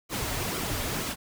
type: noise with flanger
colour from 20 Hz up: pink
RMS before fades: -31 dBFS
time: 0.09-1.16 s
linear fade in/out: 50 ms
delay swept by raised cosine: 1.1 to 6 ms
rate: 2.1 Hz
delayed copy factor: -0.6
effects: none